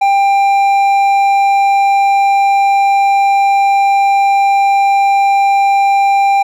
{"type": "tone with hard clipping", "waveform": "sine", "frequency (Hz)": 793, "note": "G5", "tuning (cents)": 20, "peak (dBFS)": -9, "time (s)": [0.01, 6.43], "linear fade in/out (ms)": 10, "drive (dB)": 6, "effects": []}